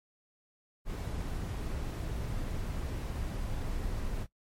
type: noise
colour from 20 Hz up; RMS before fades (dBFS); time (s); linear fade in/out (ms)
brown; -35; 0.85-4.27; 50
effects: noise-tail reverb RT60 0.1 s tail -19 dB re dry + MP3 64 kbps